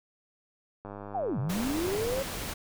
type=click train; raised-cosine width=1 ms; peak=-27 dBFS; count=138; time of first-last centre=0.85-2.206 s; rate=101 Hz
type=linear two-way sweep; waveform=sine; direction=down then up; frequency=825 to 116.54 to 555 Hz; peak=-28 dBFS; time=1.14-2.23 s; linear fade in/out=10 ms; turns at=1.39 s
type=noise; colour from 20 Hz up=pink; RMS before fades=-36 dBFS; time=1.49-2.54 s; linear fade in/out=10 ms
effects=none

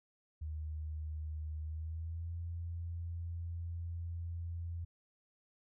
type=tone with pitch glide; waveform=sine; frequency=77.4 to 84.89 Hz; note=D#2 to F2; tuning=-9 to -49 cents; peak=-38 dBFS; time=0.41-4.85 s; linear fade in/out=10 ms; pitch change=+160 cents; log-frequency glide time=1.62-2.34 s; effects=none

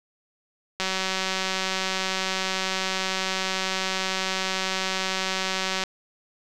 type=click train; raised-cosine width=0.2 ms; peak=-9 dBFS; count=953; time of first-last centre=0.8-5.837 s; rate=189 Hz; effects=none

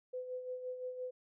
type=tone with tremolo; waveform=sine; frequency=505 Hz; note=B4; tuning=39 cents sharp; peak=-37 dBFS; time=0.13-1.11 s; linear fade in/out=10 ms; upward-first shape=sine; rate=5.8 Hz; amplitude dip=55%; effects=none

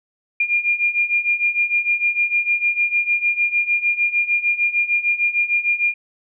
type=beating tone pair; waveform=sine; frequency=2406 / 2412.6 Hz; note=D7 / D7; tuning=+41 / +46 cents; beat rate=6.6 Hz; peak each=-21 / -18 dBFS; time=0.4-5.94 s; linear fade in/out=5 ms; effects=none

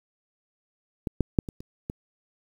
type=clicks; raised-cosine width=3 ms; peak=-15 / -9 / -6 / -23 / -27 / -18 dBFS; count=6; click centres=1.072 / 1.207 / 1.388 / 1.488 / 1.605 / 1.899 s; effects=8-bit

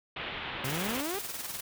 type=low-pass noise; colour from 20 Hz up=white; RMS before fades=-38 dBFS; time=0.16-1.01 s; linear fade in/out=5 ms; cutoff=3500 Hz; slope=48 dB/octave
type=exponential sweep; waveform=sawtooth; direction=up; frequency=125.5 to 418 Hz; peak=-29 dBFS; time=0.64-1.19 s; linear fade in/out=5 ms
type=noise with tremolo; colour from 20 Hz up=white; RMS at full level=-36 dBFS; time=0.64-1.61 s; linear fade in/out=10 ms; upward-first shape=sine; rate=20 Hz; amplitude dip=55%
effects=none

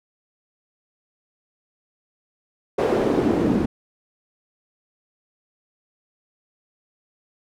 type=noise with band-pass filter sweep; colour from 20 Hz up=pink; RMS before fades=-20 dBFS; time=2.78-3.66 s; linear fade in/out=10 ms; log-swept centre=480 to 240 Hz; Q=2.2; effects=none

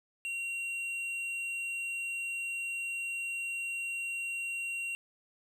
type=tone with hard clipping; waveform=sine; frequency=2750 Hz; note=F7; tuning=27 cents flat; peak=-35 dBFS; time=0.25-4.95 s; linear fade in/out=0 ms; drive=6 dB; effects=none

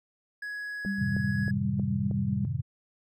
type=tone; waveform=triangle; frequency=1674 Hz; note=G#6; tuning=13 cents sharp; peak=-32 dBFS; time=0.42-1.51 s; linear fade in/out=5 ms
type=click train; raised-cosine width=2 ms; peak=-26 dBFS; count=5; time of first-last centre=0.85-2.112 s; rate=3.17 Hz
type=tone with tremolo; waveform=sine; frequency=197.8 Hz; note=G3; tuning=16 cents sharp; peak=-27 dBFS; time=0.86-2.45 s; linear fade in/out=0 ms; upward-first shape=sine; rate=7.7 Hz; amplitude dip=35%
type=chord; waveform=sine; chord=F# diminished seventh; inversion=none; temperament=just; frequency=92.5 / 111 / 133.2 / 159.84 Hz; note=F#2 / A2 / C3 / Eb3; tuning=0 / +16 / +31 / +47 cents; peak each=-35 / -33 / -31 / -37 dBFS; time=0.98-2.62 s; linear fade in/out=20 ms
effects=none

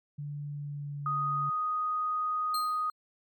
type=tone with pitch glide; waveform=sine; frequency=145.6 to 142.93 Hz; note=D3 to D3; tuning=-15 to -47 cents; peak=-35 dBFS; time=0.18-1.5 s; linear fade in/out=10 ms; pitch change=-32 cents; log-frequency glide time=0.44-1.23 s
type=tone; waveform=sine; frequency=1245 Hz; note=D#6; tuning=1 cent sharp; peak=-28 dBFS; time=1.06-2.9 s; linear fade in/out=2 ms
type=tone with exponential decay; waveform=sawtooth; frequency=4186 Hz; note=C8; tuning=in tune; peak=-29 dBFS; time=2.54-2.92 s; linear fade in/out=5 ms; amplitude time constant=82 ms
effects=none

